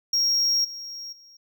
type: tone with level steps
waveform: triangle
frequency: 5588 Hz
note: F8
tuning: in tune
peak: -18 / -33 / -47 dBFS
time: 0.13-1.37 s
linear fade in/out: 5 ms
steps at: 0.64 / 1.12 s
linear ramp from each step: 10 ms
effects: none